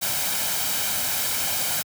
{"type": "noise with comb filter", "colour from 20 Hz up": "white", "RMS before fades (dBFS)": -25, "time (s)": [0.01, 1.83], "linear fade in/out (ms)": 20, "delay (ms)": 1.3, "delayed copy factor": 0.5, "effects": ["high-pass 80 Hz 12 dB/octave"]}